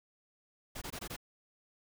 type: noise bursts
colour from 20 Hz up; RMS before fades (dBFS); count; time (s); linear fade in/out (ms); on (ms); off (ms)
pink; -42; 5; 0.75-1.165; 10; 67; 20
effects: none